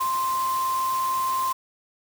sine tone in noise, 1046.5 Hz, C6, in tune, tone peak -22 dBFS, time 0-1.53 s, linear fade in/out 10 ms, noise white, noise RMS -36 dBFS, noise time 0-1.53 s, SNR +11 dB, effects none

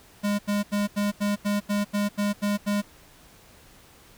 square tone bursts, 204.7 Hz, G#3, 25 cents flat, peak -23 dBFS, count 11, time 0.23-2.82 s, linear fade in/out 20 ms, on 160 ms, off 83 ms, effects pink hiss -53 dBFS RMS until 4.17 s

